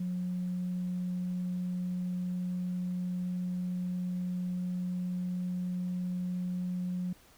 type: tone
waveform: sine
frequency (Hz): 180.3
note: F#3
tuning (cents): -45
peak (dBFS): -30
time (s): 0-7.13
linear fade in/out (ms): 5
effects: tanh soft clip ceiling -27 dBFS + pink hiss -60 dBFS RMS until 7.37 s